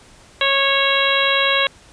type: harmonic tone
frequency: 550 Hz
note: C#5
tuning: 14 cents flat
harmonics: 1 / 2 / 3 / 4 / 5 / 6 / 7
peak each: -22 / -22 / -22 / -22 / -22 / -22 / -22 dBFS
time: 0.41-1.67 s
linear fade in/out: 2 ms
effects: pink hiss -47 dBFS RMS until 1.92 s + resampled to 22050 Hz